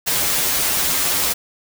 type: noise with comb filter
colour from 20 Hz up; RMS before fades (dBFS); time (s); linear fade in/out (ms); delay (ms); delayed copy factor
white; -19; 0.06-1.34; 20; 9.1; -1
effects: none